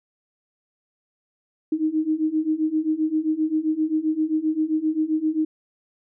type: beating tone pair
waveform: sine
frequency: 308.4 / 316 Hz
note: D#4 / D#4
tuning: -15 / +27 cents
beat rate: 7.6 Hz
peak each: -24 / -22 dBFS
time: 1.72-5.45 s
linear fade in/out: 5 ms
effects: none